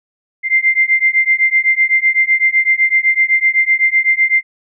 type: beating tone pair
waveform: sine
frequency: 2088 / 2095.9 Hz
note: C7 / C7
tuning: -4 / +2 cents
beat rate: 7.9 Hz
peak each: -13 dBFS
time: 0.43-4.43 s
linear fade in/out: 50 ms
effects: none